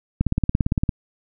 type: click train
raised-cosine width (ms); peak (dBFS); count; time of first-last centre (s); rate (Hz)
5; -6; 13; 0.21-0.892; 17.6
effects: none